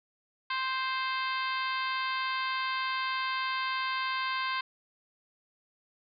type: harmonic tone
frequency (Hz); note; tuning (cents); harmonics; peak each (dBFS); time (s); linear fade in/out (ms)
523.3; C5; 0; 2 / 3 / 4 / 5 / 6 / 7 / 8 / 9; -32 / -36 / -38 / -40 / -42 / -43 / -44 / -45; 0.5-4.61; 5
effects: none